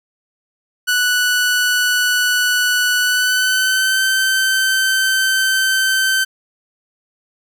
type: tone with pitch glide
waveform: sawtooth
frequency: 1480 to 1543.7 Hz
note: F#6 to G6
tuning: 0 to -27 cents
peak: -10 dBFS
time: 0.87-6.25 s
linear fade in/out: 20 ms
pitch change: +73 cents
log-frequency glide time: 2.99-4.02 s
effects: none